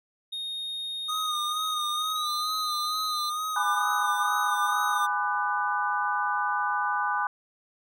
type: tone with pitch glide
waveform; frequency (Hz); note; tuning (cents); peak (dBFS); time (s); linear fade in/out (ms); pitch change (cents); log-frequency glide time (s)
triangle; 3709 to 4045; A#7 to B7; -9 to +41; -30; 0.32-3.3; 10; +150; 2.09-2.33
type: tone with vibrato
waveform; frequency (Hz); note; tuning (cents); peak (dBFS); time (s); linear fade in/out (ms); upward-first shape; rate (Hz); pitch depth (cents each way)
square; 1232; D#6; -17; -29; 1.08-5.07; 20; sine; 2.2; 44
type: chord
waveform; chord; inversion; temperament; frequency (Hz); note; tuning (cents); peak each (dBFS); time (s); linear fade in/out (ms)
sine; G# half-diminished seventh; none; just; 830.6 / 996.7 / 1196.1 / 1495.1; G#5 / B5 / D6 / F#6; 0 / +16 / +31 / +18; -30; 3.56-7.27; 2
effects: none